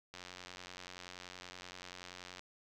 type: click train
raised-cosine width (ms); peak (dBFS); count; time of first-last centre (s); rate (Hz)
0.2; -30; 205; 0.14-2.394; 90.5
effects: none